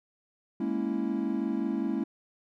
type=chord; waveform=triangle; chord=A# half-diminished seventh; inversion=third; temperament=equal; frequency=207.7 / 233.1 / 277.2 / 329.6 Hz; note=G#3 / A#3 / C#4 / E4; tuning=0 / 0 / 0 / 0 cents; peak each=-31 dBFS; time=0.6-2.04 s; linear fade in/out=5 ms; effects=none